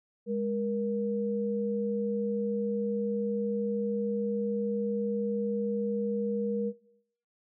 sine tone pair together, 206.2 / 473.2 Hz, G#3 / A#4, -12 / +26 cents, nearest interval octave + major second, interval 1438 cents, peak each -31 / -30 dBFS, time 0.26-6.73 s, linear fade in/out 50 ms, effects noise-tail reverb RT60 0.7 s tail -20 dB re dry

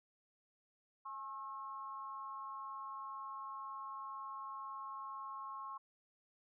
sine tone with amplitude modulation, 1081 Hz, C#6, 44 cents flat, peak -40 dBFS, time 1.05-5.78 s, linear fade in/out 10 ms, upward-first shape sine, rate 238 Hz, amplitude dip 75%, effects none

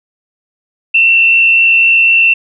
sine tone with frequency modulation, 2698 Hz, E7, 40 cents sharp, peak -5 dBFS, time 0.94-2.34 s, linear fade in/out 10 ms, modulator 63.5 Hz, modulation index 0.78, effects none

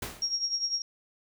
pink noise with exponential decay, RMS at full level -33 dBFS, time 0.02-0.39 s, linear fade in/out 5 ms, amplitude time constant 80 ms
sine tone with tremolo, 5588 Hz, F8, in tune, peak -24 dBFS, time 0.22-0.82 s, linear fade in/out 2 ms, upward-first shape triangle, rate 10 Hz, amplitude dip 80%
effects none

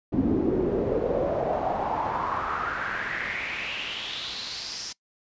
brown noise with band-pass filter sweep, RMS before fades -28 dBFS, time 0.12-4.93 s, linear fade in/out 10 ms, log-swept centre 270 to 5700 Hz, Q 4.6, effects noise-tail reverb RT60 0.1 s tail -22 dB re dry + resampled to 16000 Hz

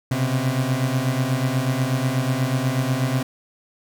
30% pulse beating tone pair, 126.1 / 134.3 Hz, B2 / C3, +36 / +46 cents, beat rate 8.2 Hz, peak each -20 dBFS, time 0.11-3.23 s, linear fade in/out 5 ms, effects none

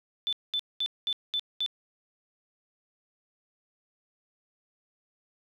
sine tone bursts, 3517 Hz, A7, 1 cent flat, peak -26 dBFS, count 6, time 0.27-1.662 s, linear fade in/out 0 ms, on 57 ms, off 210 ms, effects 10-bit

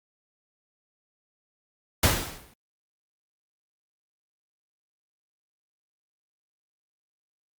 pink noise with exponential decay, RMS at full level -18 dBFS, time 2.03-2.54 s, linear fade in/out 5 ms, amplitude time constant 110 ms, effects Opus 48 kbps

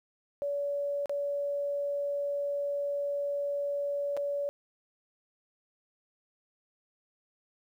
sine tone with dropouts, 570 Hz, C#5, 48 cents sharp, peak -29 dBFS, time 0.42-4.49 s, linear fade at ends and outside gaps 0 ms, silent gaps 1.058-1.095 / 4.167-4.173 s, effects 11-bit

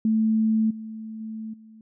sine tone with level steps, 220 Hz, A3, in tune, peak -18 / -33 / -31 / -45 dBFS, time 0.05-1.81 s, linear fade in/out 2 ms, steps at 0.7 / 1.2 / 1.53 s, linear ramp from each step 10 ms, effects none

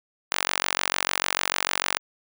sawtooth tone with high-pass filter, 46.7 Hz, F#1, 17 cents sharp, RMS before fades -27 dBFS, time 0.31-1.99 s, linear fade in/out 10 ms, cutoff 1300 Hz, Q 0.72, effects none

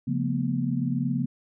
sine tone cluster, 138.2 / 176.6 / 223.5 / 244.6 Hz, C#3 / F3 / A3 / B3, -5 / +20 / +27 / -16 cents, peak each -28 / -31 / -31 / -28 dBFS, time 0.07-1.26 s, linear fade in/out 10 ms, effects none

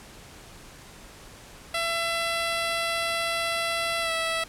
10% pulse tone with pitch glide, 671 to 656.4 Hz, E5 to E5, +31 to -8 cents, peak -17 dBFS, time 1.74-4.44 s, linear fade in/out 5 ms, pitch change -39 cents, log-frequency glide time 4.01-4.11 s, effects pink hiss -47 dBFS RMS until 4.48 s + low-pass 11000 Hz 12 dB/octave

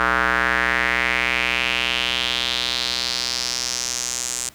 square tone with band-pass filter sweep, 61.74 Hz, B1, in tune, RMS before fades -22 dBFS, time 0-4.49 s, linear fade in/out 0 ms, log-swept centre 1400 to 7600 Hz, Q 3.3, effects pink hiss -49 dBFS RMS until 4.54 s

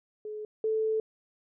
sine tone pair in turn, 426 / 438.5 Hz, G#4 / A4, +44 / -6 cents, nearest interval minor second, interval 50 cents, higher second, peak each -35 / -25 dBFS, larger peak second, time 0.25-0.45 / 0.64-1 s, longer second, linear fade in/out 2 ms, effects none

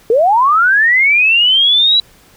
sine linear sweep, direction up, 426.8 to 3951 Hz, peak -7 dBFS, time 0.1-2 s, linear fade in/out 2 ms, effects pink hiss -46 dBFS RMS until 2.36 s

